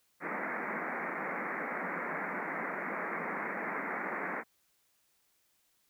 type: band-pass noise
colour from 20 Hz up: white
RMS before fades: -37 dBFS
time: 0.2-4.44 s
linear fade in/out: 50 ms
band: 160 to 2200 Hz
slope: 96 dB/octave
effects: white hiss -73 dBFS RMS until 5.89 s